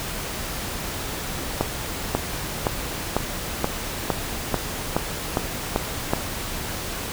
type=accelerating click train; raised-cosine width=1 ms; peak=-5 dBFS; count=11; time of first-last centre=1.61-6.135 s; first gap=540 ms; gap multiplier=0.96; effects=pink hiss -30 dBFS RMS until 7.12 s